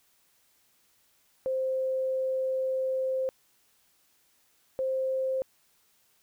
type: tone pair in turn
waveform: sine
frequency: 523.3 / 525.4 Hz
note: C5 / C5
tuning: 0 / +7 cents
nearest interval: unison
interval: 7 cents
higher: second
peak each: -26 dBFS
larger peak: neither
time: 1.46-3.29 / 4.79-5.42 s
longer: first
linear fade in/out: 0 ms
effects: white hiss -67 dBFS RMS until 6.22 s